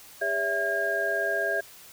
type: tone cluster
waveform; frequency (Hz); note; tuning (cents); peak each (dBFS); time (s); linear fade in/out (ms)
sine; 404.1 / 564 / 660 / 1620; G#4 / C#5 / E5 / G#6; -47 / +30 / +2 / -43; -33 / -34 / -29 / -27; 0.21-1.61; 10
effects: white hiss -49 dBFS RMS until 1.92 s